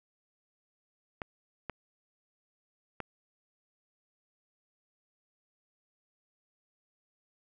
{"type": "clicks", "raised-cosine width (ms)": 0.5, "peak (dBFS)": -21, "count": 3, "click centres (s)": [1.218, 1.697, 3.003], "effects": []}